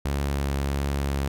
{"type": "tone with vibrato", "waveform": "sawtooth", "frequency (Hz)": 69.8, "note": "C#2", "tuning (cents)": 13, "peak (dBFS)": -20, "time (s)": [0.05, 1.28], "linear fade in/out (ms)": 5, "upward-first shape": "triangle", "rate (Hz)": 1.5, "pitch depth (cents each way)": 12, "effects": []}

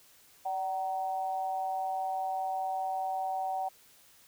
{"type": "tone with amplitude modulation", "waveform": "sine", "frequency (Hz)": 760, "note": "F#5", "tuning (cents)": 46, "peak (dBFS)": -27, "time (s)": [0.45, 3.69], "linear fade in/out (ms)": 10, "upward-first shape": "sine", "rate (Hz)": 175, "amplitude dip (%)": 70, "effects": ["white hiss -60 dBFS RMS until 4.27 s"]}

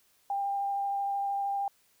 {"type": "tone with vibrato", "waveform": "sine", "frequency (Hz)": 797, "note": "G5", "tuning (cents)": 28, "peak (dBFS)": -28, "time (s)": [0.3, 1.68], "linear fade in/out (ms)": 2, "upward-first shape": "sine", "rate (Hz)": 13, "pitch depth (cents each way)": 9, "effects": ["white hiss -67 dBFS RMS until 2 s"]}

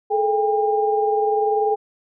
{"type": "tone cluster", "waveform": "sine", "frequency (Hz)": [428.7, 449, 802], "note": ["A4", "A4", "G5"], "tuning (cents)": [-45, 35, 39], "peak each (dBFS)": [-19, -28, -20], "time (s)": [0.1, 1.76], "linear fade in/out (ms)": 20, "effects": []}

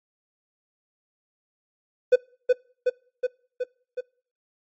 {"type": "tone with echo", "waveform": "triangle", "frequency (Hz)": 499.9, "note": "B4", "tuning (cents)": 21, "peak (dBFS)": -9, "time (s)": [2.12, 2.16], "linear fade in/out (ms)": 10, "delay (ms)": 370, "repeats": 5, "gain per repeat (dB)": -3, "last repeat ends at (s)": 4.01, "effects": ["noise-tail reverb RT60 0.5 s tail -26 dB re dry", "MP3 32 kbps"]}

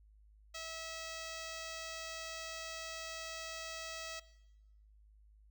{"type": "tone with notch filter", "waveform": "5% pulse", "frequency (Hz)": 649, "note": "E5", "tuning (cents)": -27, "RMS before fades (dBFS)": -45, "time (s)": [0.54, 4.2], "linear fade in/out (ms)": 10, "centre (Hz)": 10000, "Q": 1.2, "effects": ["noise-tail reverb RT60 1.0 s tail -19 dB re dry", "added 52 Hz sine -60 dBFS peak until 5.5 s"]}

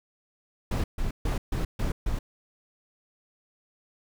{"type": "noise bursts", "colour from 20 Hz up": "brown", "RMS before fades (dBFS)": -27, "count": 6, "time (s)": [0.71, 2.19], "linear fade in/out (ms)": 5, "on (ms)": 130, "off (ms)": 140, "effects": []}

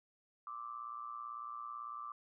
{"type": "tone with amplitude modulation", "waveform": "sine", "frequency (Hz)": 1174.7, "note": "D6", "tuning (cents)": 0, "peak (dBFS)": -39, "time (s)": [0.47, 2.12], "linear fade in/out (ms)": 2, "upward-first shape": "sine", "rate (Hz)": 118, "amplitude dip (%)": 75, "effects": []}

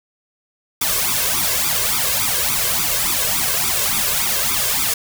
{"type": "noise with flanger", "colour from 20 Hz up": "white", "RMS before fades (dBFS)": -19, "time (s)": [0.81, 4.94], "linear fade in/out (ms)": 5, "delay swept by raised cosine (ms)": [0.83, 1.93], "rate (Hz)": 3.5, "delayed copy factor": 0.9, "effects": []}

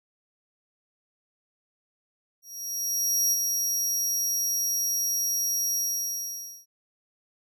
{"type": "tone with ADSR envelope", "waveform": "sawtooth", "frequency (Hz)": 5670, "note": "F8", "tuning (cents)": 25, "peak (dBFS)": -18, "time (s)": [2.42, 6.66], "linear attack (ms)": 900, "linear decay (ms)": 34, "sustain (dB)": -4, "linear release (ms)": 890, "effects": []}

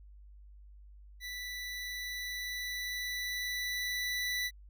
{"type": "tone with level ramp", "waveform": "25% pulse", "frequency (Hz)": 1975.5, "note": "B6", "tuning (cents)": 0, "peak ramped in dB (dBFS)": [-36, -28], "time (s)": [1.2, 4.51], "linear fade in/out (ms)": 50, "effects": ["added 50 Hz sine -51 dBFS peak until 4.69 s"]}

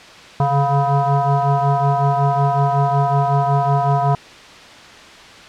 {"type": "tone with frequency modulation", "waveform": "sine", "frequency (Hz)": 420.3, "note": "G#4", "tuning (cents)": 21, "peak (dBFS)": -13, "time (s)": [0.4, 4.15], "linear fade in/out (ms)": 2, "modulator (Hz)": 282, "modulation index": 2.2, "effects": ["white hiss -39 dBFS RMS until 5.48 s", "low-pass 4000 Hz 12 dB/octave"]}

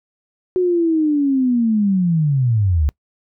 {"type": "linear sweep", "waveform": "sine", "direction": "down", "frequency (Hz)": [370, 67.9], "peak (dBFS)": -13, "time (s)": [0.56, 2.89], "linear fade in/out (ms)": 0, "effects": ["noise-tail reverb RT60 0.1 s tail -25 dB re dry"]}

